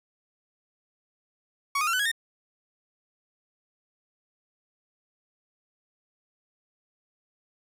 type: tone with pitch steps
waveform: 30% pulse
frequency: 1119 / 1234.5 / 1361.8 / 1502.3 / 1657.3 / 1828.4 Hz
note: C#6 / D#6 / F6 / F#6 / G#6 / A#6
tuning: +16 / -14 / -44 / +26 / -4 / -34 cents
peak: -21 dBFS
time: 1.75-2.116 s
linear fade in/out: 5 ms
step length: 61 ms
effects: resampled to 32000 Hz